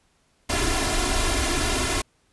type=noise with comb filter; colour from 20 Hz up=pink; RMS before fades=-23 dBFS; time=0.49-2.02 s; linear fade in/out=10 ms; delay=2.9 ms; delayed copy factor=+0.95; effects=pink hiss -65 dBFS RMS until 2.32 s + resampled to 24000 Hz